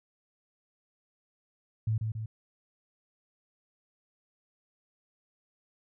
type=tone with echo; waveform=sine; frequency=110 Hz; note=A2; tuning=in tune; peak=-25 dBFS; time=1.87-1.98 s; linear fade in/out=5 ms; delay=140 ms; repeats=2; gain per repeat=-4 dB; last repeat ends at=2.26 s; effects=none